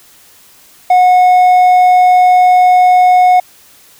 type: tone with hard clipping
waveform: sine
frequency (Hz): 729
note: F#5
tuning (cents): -26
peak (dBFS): -5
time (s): 0.9-3.4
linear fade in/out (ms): 5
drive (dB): 3
effects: white hiss -43 dBFS RMS until 3.99 s